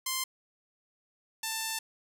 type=tone pair in turn; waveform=5% pulse; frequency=1046 / 889.2 Hz; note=C6 / A5; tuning=-1 / +18 cents; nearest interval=minor third; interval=281 cents; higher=first; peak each=-18 / -20 dBFS; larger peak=first; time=0.06-0.24 / 1.43-1.79 s; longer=second; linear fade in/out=5 ms; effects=none